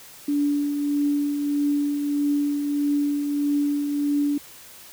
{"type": "tone with tremolo", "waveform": "sine", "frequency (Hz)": 289.1, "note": "D4", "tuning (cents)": -27, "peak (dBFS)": -18, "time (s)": [0.28, 4.38], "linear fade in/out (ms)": 5, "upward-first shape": "triangle", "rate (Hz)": 1.6, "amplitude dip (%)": 45, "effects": ["white hiss -45 dBFS RMS until 4.92 s"]}